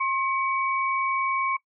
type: tone pair together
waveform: sine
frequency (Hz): 1069 / 2265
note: C6 / C#7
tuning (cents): +37 / +37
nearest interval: octave + minor second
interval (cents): 1300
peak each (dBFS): -24 / -28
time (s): 0-1.57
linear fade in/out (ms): 10
effects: noise-tail reverb RT60 0.1 s tail -20 dB re dry